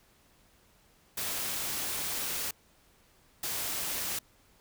white noise bursts at uneven times, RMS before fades -34 dBFS, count 2, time 1.17-2.51 / 3.43-4.19 s, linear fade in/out 5 ms, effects pink hiss -64 dBFS RMS until 4.6 s

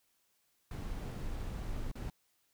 brown noise with dropouts, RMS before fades -39 dBFS, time 0.71-2.1 s, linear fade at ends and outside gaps 2 ms, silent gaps 1.915-1.954 s, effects white hiss -75 dBFS RMS until 2.53 s

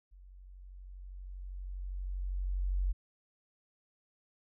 sine tone with level ramp, 46.25 Hz, F#1, in tune, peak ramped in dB -52 to -27 dBFS, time 0.11-2.93 s, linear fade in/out 20 ms, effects none

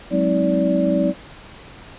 sine tone cluster, 186.2 / 209.2 / 261.5 / 318.7 / 579 Hz, F#3 / G#3 / C4 / D#4 / D5, +11 / +13 / -1 / +42 / -25 cents, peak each -21 / -26 / -22 / -22 / -20 dBFS, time 0.1-1.14 s, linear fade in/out 50 ms, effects pink hiss -41 dBFS RMS until 1.98 s + resampled to 8000 Hz

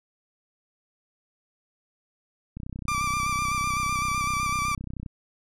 click train, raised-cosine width 5 ms, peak -23 dBFS, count 80, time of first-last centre 2.57-5.062 s, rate 31.7 Hz
30% pulse tone with vibrato, 1174.7 Hz, D6, in tune, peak -22 dBFS, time 2.88-4.75 s, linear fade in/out 2 ms, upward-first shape square, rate 7.9 Hz, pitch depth 25 cents each way
effects low-pass 11000 Hz 12 dB/octave

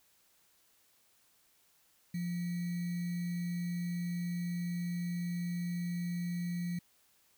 sine tone with sample-and-hold, 174.61 Hz, F3, in tune, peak -33 dBFS, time 2.14-6.79 s, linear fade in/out 5 ms, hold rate 2100 Hz, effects white hiss -69 dBFS RMS until 7.37 s

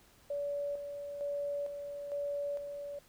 sine tone with tremolo, 573 Hz, D5, 43 cents flat, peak -33 dBFS, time 0.3-2.99 s, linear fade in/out 5 ms, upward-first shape square, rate 1.1 Hz, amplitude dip 50%, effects pink hiss -63 dBFS RMS until 3.08 s

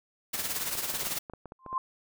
white noise with tremolo, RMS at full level -30 dBFS, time 0.33-1.19 s, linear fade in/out 10 ms, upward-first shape triangle, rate 18 Hz, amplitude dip 65%
clicks, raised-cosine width 1 ms, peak -28 dBFS, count 11, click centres 0.753 / 0.94 / 1.032 / 1.069 / 1.122 / 1.298 / 1.336 / 1.457 / 1.521 / 1.663 / 1.729 s
sine tone with exponential growth, 1046.5 Hz, C6, in tune, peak -23 dBFS, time 1.59-1.78 s, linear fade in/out 2 ms, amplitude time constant 40 ms
effects none

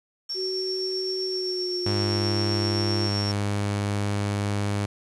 sine tone with tremolo, 5470 Hz, F8, 37 cents flat, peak -27 dBFS, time 0.29-3.32 s, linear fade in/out 10 ms, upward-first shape triangle, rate 7.7 Hz, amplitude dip 30%
sine tone with pitch glide, 375.8 to 344.6 Hz, F#4 to F4, +27 to -23 cents, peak -28 dBFS, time 0.34-3.1 s, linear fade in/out 50 ms, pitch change -150 cents, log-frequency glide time 1.25-2.35 s
sawtooth tone, 101.8 Hz, G#2, 34 cents flat, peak -20 dBFS, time 1.86-4.86 s, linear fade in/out 5 ms
effects resampled to 24000 Hz + 8-bit

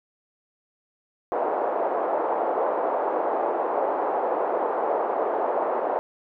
white band-pass noise, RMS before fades -25 dBFS, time 1.32-5.99 s, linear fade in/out 0 ms, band 400 to 860 Hz, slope 24 dB/octave, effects none

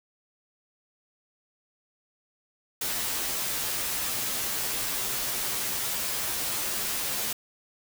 white noise with comb filter, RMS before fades -30 dBFS, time 2.81-7.33 s, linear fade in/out 5 ms, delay 12 ms, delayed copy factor -0.75, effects none

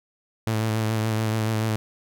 sawtooth tone with vibrato, 110.1 Hz, A2, 2 cents sharp, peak -18 dBFS, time 0.47-1.76 s, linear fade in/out 0 ms, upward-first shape sine, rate 7 Hz, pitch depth 28 cents each way, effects none

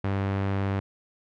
sawtooth tone with low-pass filter, 98 Hz, G2, in tune, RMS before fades -27 dBFS, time 0.04-0.8 s, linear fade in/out 5 ms, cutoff 2200 Hz, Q 0.82, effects none

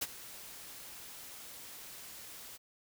white noise with ADSR envelope, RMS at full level -33 dBFS, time 0.01-2.58 s, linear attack 12 ms, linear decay 36 ms, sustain -16 dB, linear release 27 ms, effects none

